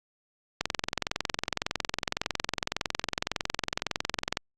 click train, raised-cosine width 0.2 ms, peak -9 dBFS, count 83, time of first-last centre 0.61-4.371 s, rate 21.8 Hz, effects Opus 48 kbps

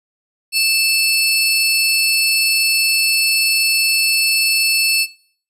sawtooth tone pair together, 2637 / 4402 Hz, E7 / C#8, 0 / -13 cents, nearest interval major sixth, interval 887 cents, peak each -13 dBFS, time 0.52-5.07 s, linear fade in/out 50 ms, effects noise-tail reverb RT60 0.5 s tail -19 dB re dry + resampled to 32000 Hz

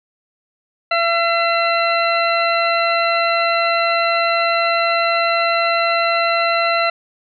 harmonic tone, 676 Hz, E5, 43 cents sharp, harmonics 1 / 2 / 3 / 4 / 6, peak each -18 / -19 / -23 / -22 / -25 dBFS, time 0.91-6.9 s, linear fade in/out 5 ms, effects none

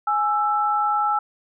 sine tone pair together, 835 / 1325.5 Hz, G#5 / E6, +9 / +9 cents, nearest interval minor sixth, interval 800 cents, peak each -21 dBFS, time 0.07-1.19 s, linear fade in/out 5 ms, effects none

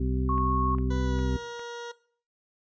harmonic tone, 64.1 Hz, C2, 35 cents flat, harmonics 1 / 2 / 3 / 4 / 6, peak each -27 / -32 / -37 / -32 / -36 dBFS, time 0-1.37 s, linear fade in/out 5 ms
sine tone, 1098 Hz, C#6, 17 cents flat, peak -27 dBFS, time 0.29-0.75 s, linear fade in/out 2 ms
click train, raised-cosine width 0.5 ms, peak -31 dBFS, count 4, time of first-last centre 0.38-1.595 s, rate 2.47 Hz
20% pulse tone with pitch glide, 493.9 to 474.1 Hz, B4 to A#4, 0 to +29 cents, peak -31 dBFS, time 0.9-1.92 s, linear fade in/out 10 ms, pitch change -71 cents, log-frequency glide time 1.03-1.33 s
effects noise-tail reverb RT60 0.5 s tail -18 dB re dry + resampled to 16000 Hz

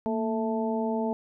harmonic tone with a mistuned harmonic, 220 Hz, A3, in tune, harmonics 1 / 2 / 3 / 4, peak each -28 / -31 / -33 / -34 dBFS, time 0.06-1.13 s, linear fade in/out 0 ms, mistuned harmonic 1, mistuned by +70 cents, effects none

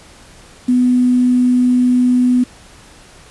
sine tone with quantisation, 248.9 Hz, B3, 14 cents sharp, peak -9 dBFS, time 0.68-2.44 s, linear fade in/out 10 ms, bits 6, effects pink hiss -42 dBFS RMS until 3.3 s + resampled to 24000 Hz

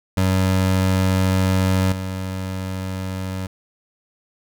25% pulse tone with level steps, 94 Hz, F#2, 28 cents sharp, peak -12 / -21 dBFS, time 0.17-3.47 s, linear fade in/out 5 ms, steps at 1.92 s, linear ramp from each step 5 ms, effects none

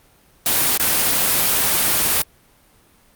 white noise with dropouts, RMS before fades -17 dBFS, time 0.46-2.22 s, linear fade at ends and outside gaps 1 ms, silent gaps 0.774-0.798 s, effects pink hiss -54 dBFS RMS until 3.15 s + Opus 32 kbps

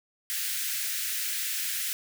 white high-pass noise, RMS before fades -31 dBFS, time 0.3-1.93 s, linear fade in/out 0 ms, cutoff 1500 Hz, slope 48 dB/octave, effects none

